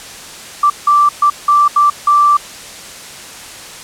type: tone bursts at uneven times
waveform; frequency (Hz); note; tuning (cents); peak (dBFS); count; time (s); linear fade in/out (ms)
sine; 1171; D6; -5; -6; 6; 0.63-0.7 / 0.87-1.09 / 1.22-1.3 / 1.48-1.68 / 1.76-1.9 / 2.07-2.37; 5
effects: white hiss -31 dBFS RMS until 3.83 s + low-pass 9000 Hz 12 dB/octave